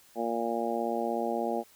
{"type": "harmonic tone", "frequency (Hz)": 116.54, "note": "A#2", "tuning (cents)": 0, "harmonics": [2, 3, 4, 5, 6, 7], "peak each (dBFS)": [-35, -35, -35, -35, -35, -35], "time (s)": [0.15, 1.64], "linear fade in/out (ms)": 50, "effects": ["white hiss -59 dBFS RMS until 1.75 s"]}